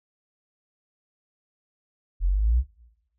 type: exponential sweep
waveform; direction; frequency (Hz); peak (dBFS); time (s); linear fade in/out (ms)
sine; up; 42.02 to 65.41; -18; 2.2-2.64; 50
effects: noise-tail reverb RT60 0.9 s tail -18 dB re dry